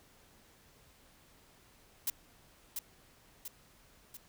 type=noise with echo; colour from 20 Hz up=blue; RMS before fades=-33 dBFS; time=2.07-2.1 s; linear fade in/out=2 ms; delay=690 ms; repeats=3; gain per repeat=-5 dB; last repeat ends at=4.17 s; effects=pink hiss -63 dBFS RMS until 4.28 s